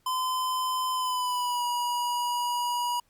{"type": "tone with pitch glide", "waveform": "square", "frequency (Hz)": [1024, 967.1], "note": ["C6", "B5"], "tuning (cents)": [-38, -37], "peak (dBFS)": -27, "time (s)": [0.06, 3], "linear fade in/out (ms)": 5, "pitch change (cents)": -99, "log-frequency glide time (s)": [0.93, 1.64], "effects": ["pink hiss -69 dBFS RMS until 3.09 s", "Opus 48 kbps"]}